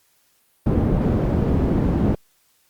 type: low-pass noise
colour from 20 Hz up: white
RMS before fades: -19 dBFS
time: 0.66-2.15 s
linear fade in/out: 5 ms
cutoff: 250 Hz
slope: 12 dB/octave
effects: white hiss -62 dBFS RMS until 2.69 s + Opus 48 kbps